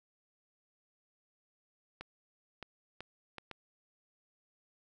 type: clicks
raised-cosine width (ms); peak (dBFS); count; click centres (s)
0.3; -27; 5; 2.01 / 2.627 / 3.006 / 3.383 / 3.513
effects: none